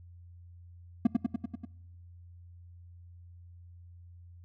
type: tone with echo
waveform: triangle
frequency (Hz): 233.1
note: A#3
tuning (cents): 0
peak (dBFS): -16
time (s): 1.05-1.07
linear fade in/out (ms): 5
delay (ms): 97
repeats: 6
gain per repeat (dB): -3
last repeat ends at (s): 1.652
effects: noise-tail reverb RT60 1.0 s tail -23 dB re dry + added 87 Hz sine -49 dBFS peak until 4.44 s